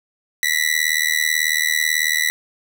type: tone with amplitude modulation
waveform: sawtooth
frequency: 1965 Hz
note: B6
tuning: 9 cents flat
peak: -9 dBFS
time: 0.43-2.3 s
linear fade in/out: 0 ms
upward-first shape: sine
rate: 78.2 Hz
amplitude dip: 100%
effects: none